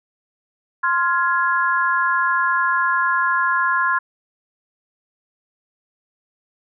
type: chord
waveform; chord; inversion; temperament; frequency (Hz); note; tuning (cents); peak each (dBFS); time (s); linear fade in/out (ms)
sine; F minor; second; just; 1047.7 / 1396.9 / 1676.3; C6 / F6 / Ab6; +2 / 0 / +16; -19 / -21 / -21; 0.83-3.99; 10
effects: none